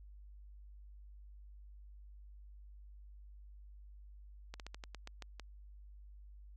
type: slowing click train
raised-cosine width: 0.2 ms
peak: -29 dBFS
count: 9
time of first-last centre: 4.54-5.397 s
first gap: 58 ms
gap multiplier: 1.17
effects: added 50 Hz sine -52 dBFS peak until 6.56 s